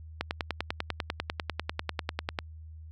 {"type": "click train", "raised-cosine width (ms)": 0.3, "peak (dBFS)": -13, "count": 23, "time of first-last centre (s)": [0.21, 2.388], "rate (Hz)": 10.1, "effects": ["added 79 Hz sine -43 dBFS peak until 2.91 s"]}